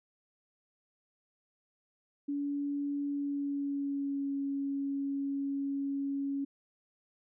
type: tone with pitch glide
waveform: sine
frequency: 285.1 to 277.9 Hz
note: C#4 to C#4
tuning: +49 to +4 cents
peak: -31 dBFS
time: 2.28-6.45 s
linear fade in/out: 10 ms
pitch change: -45 cents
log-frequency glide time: 3.06-4.35 s
effects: none